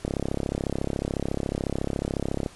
click train, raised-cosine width 2 ms, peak -13 dBFS, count 83, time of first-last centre 0.05-2.462 s, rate 34 Hz, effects pink hiss -49 dBFS RMS until 2.55 s + resampled to 24000 Hz

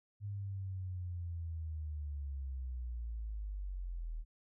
sine linear sweep, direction down, 102.9 to 38.26 Hz, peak -38 dBFS, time 0.2-4.25 s, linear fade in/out 50 ms, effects none

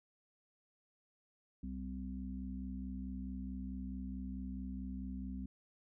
harmonic tone, 64.6 Hz, C2, 21 cents flat, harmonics 1 / 3 / 4, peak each -44 / -44 / -46 dBFS, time 1.63-5.46 s, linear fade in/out 5 ms, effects none

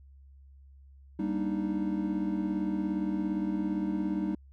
triangle chord, Eb major seventh, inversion first, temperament equal with one note detuned, 196 / 235.4 / 293.7 / 311.1 Hz, G3 / Bb3 / D4 / Eb4, 0 / +17 / 0 / 0 cents, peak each -30 / -36 / -35 / -30 dBFS, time 1.19-4.35 s, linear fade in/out 5 ms, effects added 68 Hz sine -51 dBFS peak until 4.52 s

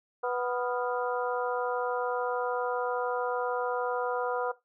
harmonic tone with a mistuned harmonic, 246.9 Hz, B3, in tune, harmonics 2 / 3 / 4 / 5 / 6, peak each -30 / -34 / -36 / -38 / -39 dBFS, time 0.23-4.52 s, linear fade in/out 10 ms, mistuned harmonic 6, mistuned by -94 cents, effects noise-tail reverb RT60 0.2 s tail -17 dB re dry

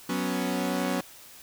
sawtooth chord, F# suspended fourth, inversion none, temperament equal, 185 / 246.9 / 277.2 Hz, F#3 / B3 / C#4, 0 / 0 / 0 cents, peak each -27 dBFS, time 0.09-1.01 s, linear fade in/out 5 ms, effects white hiss -49 dBFS RMS until 1.42 s

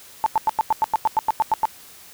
sine tone bursts, 880 Hz, A5, in tune, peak -14 dBFS, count 13, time 0.24-1.654 s, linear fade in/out 0 ms, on 22 ms, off 94 ms, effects white hiss -45 dBFS RMS until 2.13 s

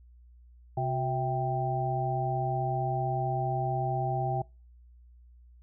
harmonic tone with a mistuned harmonic, 130.81 Hz, C3, in tune, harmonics 1 / 3 / 5 / 6, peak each -30 / -37 / -35 / -31 dBFS, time 0.77-4.42 s, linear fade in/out 5 ms, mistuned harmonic 3, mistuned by -110 cents, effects noise-tail reverb RT60 0.3 s tail -25 dB re dry + added 60 Hz sine -52 dBFS peak until 5.62 s

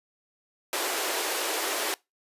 pink high-pass noise, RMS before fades -29 dBFS, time 0.73-1.94 s, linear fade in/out 0 ms, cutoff 330 Hz, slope 48 dB/octave, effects noise-tail reverb RT60 0.2 s tail -23 dB re dry + resampled to 32000 Hz

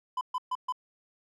triangle tone bursts, 1008 Hz, B5, 35 cents sharp, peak -26 dBFS, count 4, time 0.17-0.724 s, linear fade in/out 5 ms, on 41 ms, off 130 ms, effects none

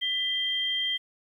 sine tone pair together, 2000 / 3173 Hz, B6 / G7, +21 / +20 cents, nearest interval minor sixth, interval 799 cents, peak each -33 / -26 dBFS, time 0.01-0.98 s, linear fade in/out 20 ms, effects 10-bit

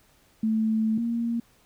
sine tone pair in turn, 220 / 233.2 Hz, A3 / A#3, 0 / +1 cents, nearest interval minor second, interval 101 cents, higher second, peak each -21 / -24 dBFS, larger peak first, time 0.43-0.98 / 0.98-1.4 s, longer first, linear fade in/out 5 ms, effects pink hiss -61 dBFS RMS until 1.65 s

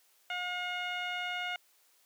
15% pulse tone with low-pass filter, 718 Hz, F5, 48 cents sharp, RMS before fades -36 dBFS, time 0.3-1.56 s, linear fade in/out 2 ms, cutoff 3000 Hz, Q 1.7, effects white hiss -67 dBFS RMS until 2.05 s + high-pass 400 Hz 12 dB/octave

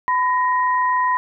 sine tone pair together, 1003 / 1876 Hz, B5 / A#6, +26 / +11 cents, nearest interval major seventh, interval 1085 cents, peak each -16 / -24 dBFS, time 0.08-1.17 s, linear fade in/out 0 ms, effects none

